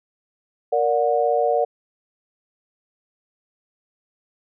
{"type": "chord", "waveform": "sine", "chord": "Bb augmented", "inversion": "none", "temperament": "just", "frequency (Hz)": [466.2, 582.7, 728.4], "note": ["Bb4", "D5", "F#5"], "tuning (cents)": [0, -14, -27], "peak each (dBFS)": -21, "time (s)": [0.72, 1.65], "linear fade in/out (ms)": 10, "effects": []}